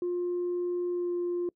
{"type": "tone with pitch glide", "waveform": "sine", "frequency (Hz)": [353.7, 351.1], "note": ["F4", "F4"], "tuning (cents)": [22, 9], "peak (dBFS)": -26, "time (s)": [0.02, 1.49], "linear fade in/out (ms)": 2, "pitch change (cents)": -13, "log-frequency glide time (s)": [0.9, 1.12], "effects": ["noise-tail reverb RT60 0.1 s tail -25 dB re dry", "tanh soft clip ceiling -25 dBFS"]}